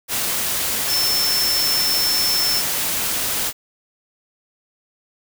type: tone in noise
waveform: sine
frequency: 5330 Hz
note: E8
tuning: 18 cents sharp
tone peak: -18 dBFS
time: 0.87-2.63 s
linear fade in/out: 50 ms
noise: white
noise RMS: -22 dBFS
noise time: 0.08-3.53 s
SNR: +1 dB
effects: none